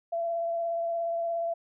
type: tone with vibrato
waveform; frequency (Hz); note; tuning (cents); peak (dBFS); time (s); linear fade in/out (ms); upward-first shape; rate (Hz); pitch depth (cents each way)
sine; 675; E5; +41; -27; 0.12-1.54; 10; triangle; 17; 18
effects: none